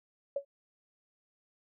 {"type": "tone with exponential decay", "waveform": "sine", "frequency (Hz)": 560, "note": "C#5", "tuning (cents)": 18, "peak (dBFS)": -26, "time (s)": [0.36, 0.45], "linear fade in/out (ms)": 5, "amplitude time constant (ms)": 19, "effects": []}